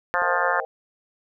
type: harmonic tone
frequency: 176.6 Hz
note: F3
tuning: 20 cents sharp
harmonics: 3 / 4 / 5 / 6 / 7 / 8 / 9 / 10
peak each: -28 / -28 / -28 / -28 / -28 / -28 / -28 / -28 dBFS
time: 0.14-0.6 s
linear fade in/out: 0 ms
type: chord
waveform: sine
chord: C minor seventh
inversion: third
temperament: equal with one note detuned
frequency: 466.2 / 523.3 / 634.2 / 784 Hz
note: Bb4 / C5 / Eb5 / G5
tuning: 0 / 0 / +33 / 0 cents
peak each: -34 / -34 / -36 / -34 dBFS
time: 0.22-0.65 s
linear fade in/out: 0 ms
effects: none